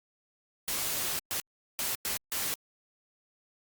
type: noise bursts at uneven times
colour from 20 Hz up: white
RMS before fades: -32 dBFS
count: 5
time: 0.68-1.19 / 1.31-1.4 / 1.79-1.95 / 2.05-2.17 / 2.32-2.54 s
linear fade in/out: 0 ms
effects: Opus 48 kbps